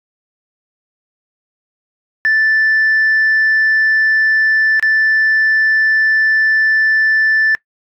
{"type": "tone with dropouts", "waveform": "sine", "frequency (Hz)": 1760, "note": "A6", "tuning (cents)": 0, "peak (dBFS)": -8, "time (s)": [2.25, 7.55], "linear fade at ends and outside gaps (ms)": 0, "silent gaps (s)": [4.796, 4.826], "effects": ["noise-tail reverb RT60 0.1 s tail -22 dB re dry", "tanh soft clip ceiling -7 dBFS"]}